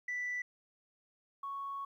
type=tone pair in turn; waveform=sine; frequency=1975.5 / 1108.7 Hz; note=B6 / C#6; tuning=0 / 0 cents; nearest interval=minor seventh; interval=1000 cents; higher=first; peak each=-33 / -37 dBFS; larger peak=first; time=0.08-0.42 / 1.43-1.85 s; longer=second; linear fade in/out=5 ms; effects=tanh soft clip ceiling -32 dBFS + 12-bit